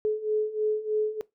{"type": "beating tone pair", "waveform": "sine", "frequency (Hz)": [426.3, 429.5], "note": ["G#4", "A4"], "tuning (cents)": [45, -42], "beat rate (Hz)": 3.2, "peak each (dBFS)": [-29, -26], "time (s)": [0.05, 1.21], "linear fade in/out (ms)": 0, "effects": ["noise-tail reverb RT60 0.2 s tail -21 dB re dry"]}